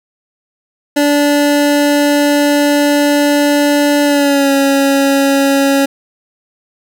25% pulse tone with pitch glide, 290 to 276.1 Hz, D4 to C#4, -22 to -7 cents, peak -5 dBFS, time 0.96-5.86 s, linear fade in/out 10 ms, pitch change -85 cents, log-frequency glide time 4.04-4.51 s, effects none

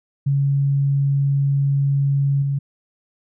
sine tone with level steps, 139.5 Hz, C#3, 11 cents sharp, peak -15 / -18 dBFS, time 0.26-2.59 s, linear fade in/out 10 ms, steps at 2.42 s, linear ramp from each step 5 ms, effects none

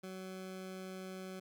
20% pulse tone, 187.5 Hz, F#3, 23 cents sharp, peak -39 dBFS, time 0.03-1.4 s, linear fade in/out 10 ms, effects none

